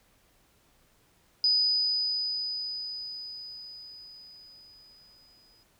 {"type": "tone with exponential decay", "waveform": "sine", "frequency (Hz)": 4978, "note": "D#8", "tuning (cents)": 0, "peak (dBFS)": -20, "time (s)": [1.44, 5.63], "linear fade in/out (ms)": 1, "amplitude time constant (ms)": 910, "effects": ["pink hiss -65 dBFS RMS until 5.79 s"]}